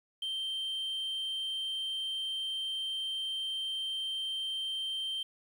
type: tone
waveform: sine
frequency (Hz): 3136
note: G7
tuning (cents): 0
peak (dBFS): -30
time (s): 0.22-5.23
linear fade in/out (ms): 5
effects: tanh soft clip ceiling -32 dBFS + 10-bit